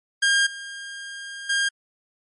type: tone with level steps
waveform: sawtooth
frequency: 1611 Hz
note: G6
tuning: 47 cents sharp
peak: -13 / -30 / -16 dBFS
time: 0.22-1.69 s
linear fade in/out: 10 ms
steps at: 0.46 / 1.49 s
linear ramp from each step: 10 ms
effects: MP3 48 kbps